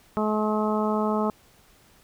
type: harmonic tone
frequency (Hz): 213.7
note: G#3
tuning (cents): +50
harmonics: 1 / 2 / 3 / 4 / 5 / 6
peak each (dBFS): -25 / -28 / -30 / -31 / -32 / -33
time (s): 0.17-1.3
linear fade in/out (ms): 0
effects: pink hiss -57 dBFS RMS until 2.03 s